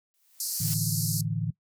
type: noise with exponential growth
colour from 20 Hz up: blue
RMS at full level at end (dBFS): -33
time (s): 0.14-0.74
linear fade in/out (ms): 0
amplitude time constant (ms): 130
type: band-pass noise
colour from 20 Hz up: white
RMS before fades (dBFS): -32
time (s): 0.4-1.21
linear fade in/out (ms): 2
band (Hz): 4300 to 14000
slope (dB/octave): 96
type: chord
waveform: sine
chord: A suspended fourth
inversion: none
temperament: equal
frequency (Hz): 110 / 146.83 / 164.81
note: A2 / D3 / E3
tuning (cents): 0 / 0 / 0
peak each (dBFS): -31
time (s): 0.6-1.51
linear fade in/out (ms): 10
effects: noise-tail reverb RT60 0.1 s tail -20 dB re dry